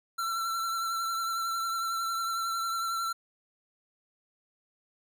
square tone with vibrato, 1350 Hz, E6, 41 cents sharp, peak -30 dBFS, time 0.18-3.13 s, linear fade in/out 10 ms, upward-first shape triangle, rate 11 Hz, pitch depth 30 cents each way, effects none

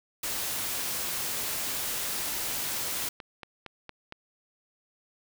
white noise, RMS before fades -32 dBFS, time 0.23-3.09 s, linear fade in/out 5 ms
click train, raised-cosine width 0.3 ms, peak -24 dBFS, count 10, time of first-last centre 2.05-4.124 s, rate 4.34 Hz
effects none

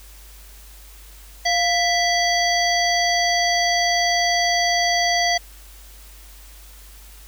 harmonic tone with a mistuned harmonic, 660 Hz, E5, 2 cents sharp, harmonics 1 / 3 / 5 / 7 / 9, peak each -20 / -22 / -27 / -24 / -27 dBFS, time 1.45-5.38 s, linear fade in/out 10 ms, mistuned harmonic 1, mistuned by +100 cents, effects added 50 Hz sine -42 dBFS peak until 7.27 s + white hiss -47 dBFS RMS until 7.27 s

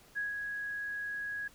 sine tone with ADSR envelope, 1661.2 Hz, G#6, in tune, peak -31 dBFS, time 0.15-1.48 s, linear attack 27 ms, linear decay 150 ms, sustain -4 dB, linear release 6 ms, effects pink hiss -60 dBFS RMS until 1.54 s

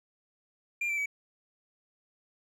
triangle tone with pitch steps, 2394 / 2335 / 2278 Hz, D7 / D7 / C#7, +33 / -11 / +47 cents, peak -27 dBFS, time 0.81-1.059 s, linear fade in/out 5 ms, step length 83 ms, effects none

